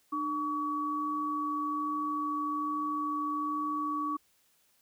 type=tone pair together; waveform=sine; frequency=300.2 / 1133.4 Hz; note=D4 / C#6; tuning=+38 / +38 cents; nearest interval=octave + major seventh; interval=2300 cents; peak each=-35 / -31 dBFS; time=0.12-4.17 s; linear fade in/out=10 ms; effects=white hiss -69 dBFS RMS until 4.81 s